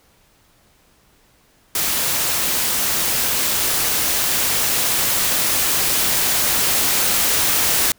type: noise with level ramp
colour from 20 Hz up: white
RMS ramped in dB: -20 to -17 dBFS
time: 1.75-7.92 s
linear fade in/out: 2 ms
effects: pink hiss -56 dBFS RMS until 7.98 s